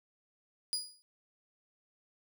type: tone with exponential decay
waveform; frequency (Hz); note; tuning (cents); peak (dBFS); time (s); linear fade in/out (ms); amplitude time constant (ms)
30% pulse; 4904; D#8; -26; -26; 0.73-1.02; 0; 62
effects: none